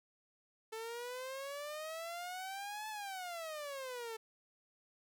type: exponential two-way sweep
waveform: sawtooth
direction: up then down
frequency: 439.2 to 871 to 439.2 Hz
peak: -38 dBFS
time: 0.72-4.17 s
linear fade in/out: 10 ms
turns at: 2.89 s
effects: none